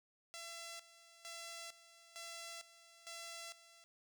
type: tone with tremolo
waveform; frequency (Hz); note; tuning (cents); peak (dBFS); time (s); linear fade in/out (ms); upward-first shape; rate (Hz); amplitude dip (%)
5% pulse; 674; E5; +38; -36; 0.34-3.84; 0; square; 1.1; 80
effects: none